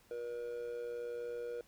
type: tone with amplitude modulation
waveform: triangle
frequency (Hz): 478.7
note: A#4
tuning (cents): +46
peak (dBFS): -34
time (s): 0.11-1.61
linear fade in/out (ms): 2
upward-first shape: sine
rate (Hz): 119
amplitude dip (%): 60
effects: pink hiss -66 dBFS RMS until 1.67 s